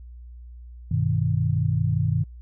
sine chord, G augmented, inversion none, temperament equal, 98 / 123.47 / 155.56 Hz, G2 / B2 / D#3, 0 / 0 / 0 cents, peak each -24 dBFS, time 0.91-2.24 s, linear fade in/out 5 ms, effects added 60 Hz sine -39 dBFS peak until 2.41 s

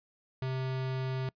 square tone, 130.81 Hz, C3, in tune, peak -32 dBFS, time 0.42-1.29 s, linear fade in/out 2 ms, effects noise-tail reverb RT60 0.1 s tail -24 dB re dry + resampled to 11025 Hz

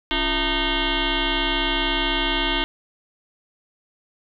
sine tone with frequency modulation, 1537 Hz, G6, 35 cents flat, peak -19 dBFS, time 0.11-2.64 s, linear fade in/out 0 ms, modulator 314 Hz, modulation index 6.4, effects none

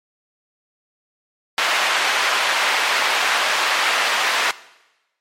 white band-pass noise, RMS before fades -19 dBFS, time 1.58-4.51 s, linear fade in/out 0 ms, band 730 to 2500 Hz, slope 12 dB/octave, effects noise-tail reverb RT60 1.0 s tail -19 dB re dry + MP3 64 kbps

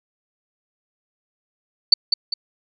sine tone with echo, 4500 Hz, C#8, 25 cents sharp, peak -6 dBFS, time 1.92-1.94 s, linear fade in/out 5 ms, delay 200 ms, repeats 2, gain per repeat -7 dB, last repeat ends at 2.34 s, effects none

